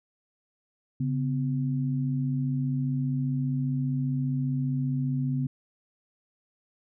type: tone pair together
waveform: sine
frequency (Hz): 138.79 / 253.8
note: C#3 / B3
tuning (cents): +2 / +47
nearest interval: minor seventh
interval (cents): 1045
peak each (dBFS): -26 / -30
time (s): 1-5.47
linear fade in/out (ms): 5
effects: none